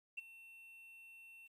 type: tone with ADSR envelope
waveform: sine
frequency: 2700 Hz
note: E7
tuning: 41 cents sharp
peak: -37 dBFS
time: 0.17-1.48 s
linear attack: 15 ms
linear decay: 16 ms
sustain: -18 dB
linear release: 16 ms
effects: tanh soft clip ceiling -37 dBFS + 12-bit